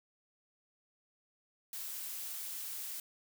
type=noise; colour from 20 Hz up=blue; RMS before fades=-42 dBFS; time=1.73-3 s; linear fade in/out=2 ms; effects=none